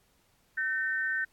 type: tone pair together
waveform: sine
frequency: 1533 / 1817.5 Hz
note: G6 / A#6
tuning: -39 / -44 cents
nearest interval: minor third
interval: 295 cents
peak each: -30 / -31 dBFS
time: 0.57-1.25 s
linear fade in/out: 10 ms
effects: pink hiss -68 dBFS RMS until 1.32 s + AAC 64 kbps